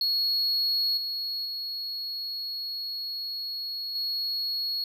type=tone with level steps; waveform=triangle; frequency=4333 Hz; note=C#8; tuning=40 cents flat; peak=-22 / -28 / -30 / -26 dBFS; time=0.01-4.84 s; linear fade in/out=2 ms; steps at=0.97 / 1.45 / 3.95 s; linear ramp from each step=5 ms; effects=none